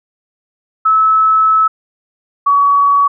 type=tone pair in turn; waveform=sine; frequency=1300 / 1131 Hz; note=E6 / C#6; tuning=-24 / +34 cents; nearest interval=major second; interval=242 cents; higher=first; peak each=-7 dBFS; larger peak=neither; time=0.85-1.68 / 2.46-3.08 s; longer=first; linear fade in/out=10 ms; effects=none